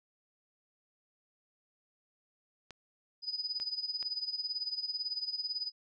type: clicks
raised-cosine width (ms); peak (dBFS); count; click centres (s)
0.2; -29; 3; 2.707 / 3.6 / 4.027
type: tone with tremolo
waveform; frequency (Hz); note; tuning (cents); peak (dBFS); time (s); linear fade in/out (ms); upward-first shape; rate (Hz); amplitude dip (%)
sine; 4978; D#8; 0; -31; 3.22-5.72; 50; sine; 18; 80
effects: none